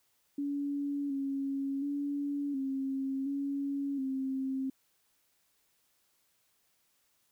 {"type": "tone with pitch steps", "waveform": "sine", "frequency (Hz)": [284.3, 274.6, 285.2, 269.1, 279.6, 265.8], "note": ["C#4", "C#4", "C#4", "C4", "C#4", "C4"], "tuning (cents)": [44, -16, 49, 49, 15, 27], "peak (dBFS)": -31, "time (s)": [0.38, 4.7], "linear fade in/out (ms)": 5, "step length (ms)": 720, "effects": ["white hiss -73 dBFS RMS until 7.31 s"]}